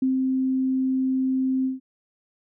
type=tone with ADSR envelope; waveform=sine; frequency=261.6 Hz; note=C4; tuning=in tune; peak=-18 dBFS; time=0.02-1.8 s; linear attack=5 ms; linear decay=140 ms; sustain=-2 dB; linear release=150 ms; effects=none